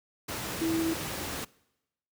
sine tone in noise, 326.9 Hz, E4, 14 cents flat, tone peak -26 dBFS, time 0.61-0.94 s, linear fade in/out 10 ms, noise pink, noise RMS -35 dBFS, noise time 0.28-1.45 s, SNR +6 dB, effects noise-tail reverb RT60 0.9 s tail -23 dB re dry + high-pass 80 Hz 12 dB/octave

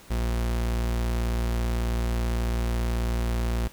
40% pulse tone, 58.27 Hz, A#1, in tune, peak -23 dBFS, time 0.1-3.68 s, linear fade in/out 10 ms, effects pink hiss -50 dBFS RMS until 3.72 s

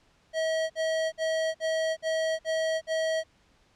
square tone bursts, 641 Hz, E5, 49 cents flat, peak -26 dBFS, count 7, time 0.33-3.238 s, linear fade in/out 50 ms, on 370 ms, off 53 ms, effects pink hiss -64 dBFS RMS until 3.75 s + low-pass 6000 Hz 12 dB/octave

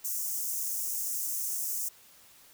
white high-pass noise, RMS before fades -33 dBFS, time 0.04-1.89 s, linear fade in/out 10 ms, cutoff 5800 Hz, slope 48 dB/octave, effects white hiss -57 dBFS RMS until 2.53 s

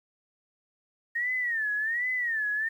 sine tone with vibrato, 1843 Hz, A#6, 20 cents flat, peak -26 dBFS, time 1.15-2.69 s, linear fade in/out 10 ms, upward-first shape sine, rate 1.3 Hz, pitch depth 160 cents each way, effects 10-bit

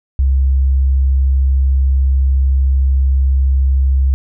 sine tone, 66.8 Hz, C2, 36 cents sharp, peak -9 dBFS, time 0.19-4.14 s, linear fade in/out 0 ms, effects none

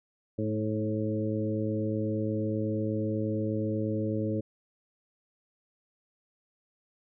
harmonic tone with a mistuned harmonic, 108.3 Hz, A2, 27 cents flat, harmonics 1 / 2 / 3 / 4 / 5, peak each -32 / -33 / -33 / -36 / -36 dBFS, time 0.38-4.41 s, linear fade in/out 10 ms, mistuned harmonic 3, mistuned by -17 cents, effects none

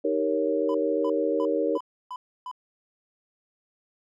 sine chord, Eb dominant seventh, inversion none, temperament equal, 311.1 / 392 / 466.2 / 554.4 Hz, Eb4 / G4 / Bb4 / Db5, 0 / 0 / 0 / 0 cents, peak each -28 / -30 / -26 / -28 dBFS, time 0.04-1.78 s, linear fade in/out 10 ms
triangle tone bursts, 1001 Hz, B5, 23 cents sharp, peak -31 dBFS, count 6, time 0.69-2.514 s, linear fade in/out 2 ms, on 54 ms, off 300 ms
effects none

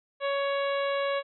harmonic tone, 558 Hz, C#5, 11 cents sharp, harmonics 1 / 2 / 3 / 4 / 5 / 6 / 7, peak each -27 / -33 / -37 / -39 / -41 / -43 / -44 dBFS, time 0.2-1.23 s, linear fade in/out 50 ms, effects none

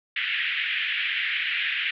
pink band-pass noise, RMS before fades -27 dBFS, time 0.16-1.91 s, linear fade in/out 5 ms, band 1700 to 3200 Hz, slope 48 dB/octave, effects none

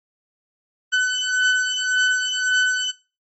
30% pulse beating tone pair, 1505 / 1506.8 Hz, F#6 / F#6, +29 / +31 cents, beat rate 1.8 Hz, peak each -18 dBFS, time 0.92-2.92 s, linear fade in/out 20 ms, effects noise-tail reverb RT60 0.3 s tail -18 dB re dry + MP3 32 kbps

